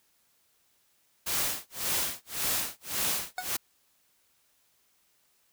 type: noise with tremolo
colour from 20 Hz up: white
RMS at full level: -28 dBFS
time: 1.26-3.57 s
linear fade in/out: 10 ms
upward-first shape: sine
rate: 1.8 Hz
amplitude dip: 100%
type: tone with exponential decay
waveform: 25% pulse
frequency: 735 Hz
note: F#5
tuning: 12 cents flat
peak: -24 dBFS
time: 3.38-3.5 s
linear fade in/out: 2 ms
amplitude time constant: 24 ms
effects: white hiss -69 dBFS RMS until 5.52 s